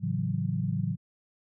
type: chord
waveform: sine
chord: F# minor seventh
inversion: first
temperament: equal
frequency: 110 / 138.59 / 164.81 / 185 Hz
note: A2 / C#3 / E3 / F#3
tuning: 0 / 0 / 0 / 0 cents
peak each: -32 dBFS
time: 0-0.97 s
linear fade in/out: 50 ms
effects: none